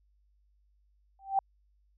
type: tone with exponential growth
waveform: sine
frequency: 780 Hz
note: G5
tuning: 9 cents flat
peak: -20 dBFS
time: 1.19-1.39 s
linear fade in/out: 2 ms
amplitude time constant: 43 ms
effects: added 50 Hz sine -65 dBFS peak until 1.97 s